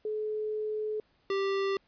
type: tone pair in turn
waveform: sine / square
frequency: 428.5 / 391.8 Hz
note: A4 / G4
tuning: -46 / -1 cents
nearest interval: major second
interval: 155 cents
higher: first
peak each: -30 / -28 dBFS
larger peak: second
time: 0.05-1 / 1.3-1.77 s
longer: first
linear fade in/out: 2 ms
effects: pink hiss -69 dBFS RMS until 1.87 s + resampled to 11025 Hz